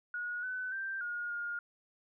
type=tone with pitch steps; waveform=sine; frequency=1450 / 1507 / 1570 / 1432 / 1420 Hz; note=F#6 / F#6 / G6 / F6 / F6; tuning=-35 / +31 / +2 / +43 / +28 cents; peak=-35 dBFS; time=0.14-1.59 s; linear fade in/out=2 ms; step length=290 ms; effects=none